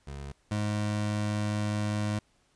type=tone pair in turn; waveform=25% pulse; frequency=70.1 / 105.03 Hz; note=C#2 / G#2; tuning=+20 / +20 cents; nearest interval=perfect fifth; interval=700 cents; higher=second; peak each=-34 / -24 dBFS; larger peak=second; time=0.07-0.32 / 0.51-2.19 s; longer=second; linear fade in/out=5 ms; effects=pink hiss -68 dBFS RMS until 2.55 s + resampled to 22050 Hz